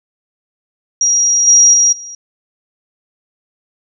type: tone with level steps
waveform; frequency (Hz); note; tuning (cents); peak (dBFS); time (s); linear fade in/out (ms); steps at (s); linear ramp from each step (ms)
sine; 5710; F8; +37; -9 / -4 / -7 / -27; 1.01-2.15; 2; 1.47 / 1.73 / 1.92; 10
effects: none